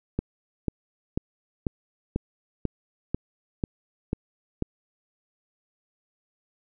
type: click train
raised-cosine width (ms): 3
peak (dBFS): -12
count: 10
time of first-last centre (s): 0.19-4.623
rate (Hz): 2.03
effects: none